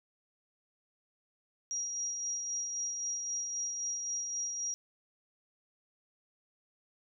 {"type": "tone with tremolo", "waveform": "sine", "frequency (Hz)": 5710, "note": "F8", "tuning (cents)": 37, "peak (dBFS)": -32, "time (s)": [1.71, 4.74], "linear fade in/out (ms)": 0, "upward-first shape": "sine", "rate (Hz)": 3.8, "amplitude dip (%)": 35, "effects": []}